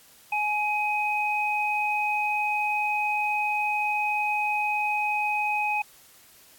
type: tone pair together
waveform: sine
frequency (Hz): 840 / 2517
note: G#5 / D#7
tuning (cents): +19 / +19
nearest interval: octave + perfect fifth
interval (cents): 1900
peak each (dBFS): -26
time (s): 0.32-5.82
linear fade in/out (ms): 5
effects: white hiss -54 dBFS RMS until 6.58 s + AAC 64 kbps